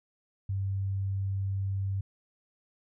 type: tone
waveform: sine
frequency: 97.4 Hz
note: G2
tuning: 11 cents flat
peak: -28 dBFS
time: 0.49-2.01 s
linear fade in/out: 5 ms
effects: none